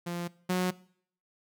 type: tone pair in turn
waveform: sawtooth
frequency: 173.4 / 182.39 Hz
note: F3 / F#3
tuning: -12 / -25 cents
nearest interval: minor second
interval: 87 cents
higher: second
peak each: -29 / -22 dBFS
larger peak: second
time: 0.06-0.28 / 0.49-0.71 s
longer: neither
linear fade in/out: 10 ms
effects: noise-tail reverb RT60 0.6 s tail -21 dB re dry